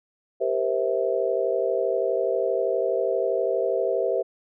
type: chord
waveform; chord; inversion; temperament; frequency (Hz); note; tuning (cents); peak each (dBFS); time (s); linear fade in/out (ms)
sine; C dominant seventh; second; just; 392.4 / 470.9 / 523.3 / 654.1; G4 / Bb4 / C5 / E5; +2 / +18 / 0 / -14; -27 / -27 / -26 / -27; 0.4-4.23; 20
effects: none